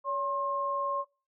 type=tone pair together; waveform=sine; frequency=565 / 1067.8 Hz; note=C#5 / C6; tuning=+33 / +35 cents; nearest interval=major seventh; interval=1102 cents; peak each=-34 / -29 dBFS; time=0.04-1.05 s; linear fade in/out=50 ms; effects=noise-tail reverb RT60 0.3 s tail -21 dB re dry